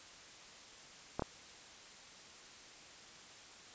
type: clicks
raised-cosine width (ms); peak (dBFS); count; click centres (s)
1; -21; 2; 1.195 / 1.222
effects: white hiss -55 dBFS RMS until 3.74 s + resampled to 16000 Hz